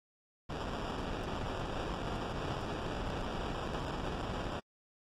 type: noise with sample-and-hold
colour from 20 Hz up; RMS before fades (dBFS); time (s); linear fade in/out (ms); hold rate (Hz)
pink; -38; 0.49-4.6; 10; 2100
effects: low-pass 5000 Hz 12 dB/octave + AAC 48 kbps